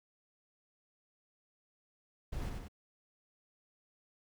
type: noise with echo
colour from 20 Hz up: brown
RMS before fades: -39 dBFS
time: 2.32-2.5 s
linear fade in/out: 10 ms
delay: 92 ms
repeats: 2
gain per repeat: -3 dB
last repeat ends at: 2.684 s
effects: none